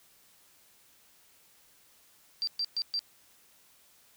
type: tone bursts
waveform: sine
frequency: 4699 Hz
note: D8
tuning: in tune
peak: -28 dBFS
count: 4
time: 2.42-2.992 s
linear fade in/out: 0 ms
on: 53 ms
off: 120 ms
effects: white hiss -62 dBFS RMS until 4.16 s